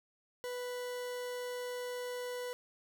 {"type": "tone", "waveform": "40% pulse", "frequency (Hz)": 493.9, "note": "B4", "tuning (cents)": 0, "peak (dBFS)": -37, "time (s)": [0.44, 2.53], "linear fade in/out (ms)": 0, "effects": []}